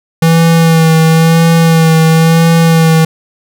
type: tone with vibrato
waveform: square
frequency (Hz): 163.3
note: E3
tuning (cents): -16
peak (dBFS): -5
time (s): 0.22-3.05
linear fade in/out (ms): 5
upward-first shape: sine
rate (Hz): 0.98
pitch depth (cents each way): 26
effects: none